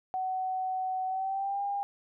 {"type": "tone with pitch glide", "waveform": "sine", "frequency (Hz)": [750, 803.8], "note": ["F#5", "G5"], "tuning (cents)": [23, 43], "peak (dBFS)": -29, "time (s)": [0.14, 1.83], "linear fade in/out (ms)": 0, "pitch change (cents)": 120, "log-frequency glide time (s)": [1.06, 1.62], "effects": []}